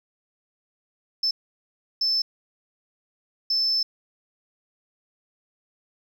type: tone bursts at uneven times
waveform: sine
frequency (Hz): 5274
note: E8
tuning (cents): 0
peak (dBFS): -19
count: 3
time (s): 1.23-1.31 / 2.01-2.22 / 3.5-3.83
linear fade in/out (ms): 5
effects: tanh soft clip ceiling -16 dBFS + 9-bit